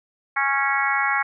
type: harmonic tone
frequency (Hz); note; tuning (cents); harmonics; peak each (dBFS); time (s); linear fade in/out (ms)
275.8; C#4; -9; 3 / 4 / 5 / 6 / 7 / 8; -26 / -26 / -26 / -26 / -26 / -26; 0.36-1.23; 10
effects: none